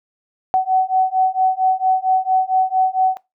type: beating tone pair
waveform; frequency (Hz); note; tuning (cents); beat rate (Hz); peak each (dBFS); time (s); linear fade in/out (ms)
sine; 750 / 754.4; F#5 / F#5; +23 / +33; 4.4; -17; 0.54-3.17; 0
effects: noise-tail reverb RT60 0.2 s tail -20 dB re dry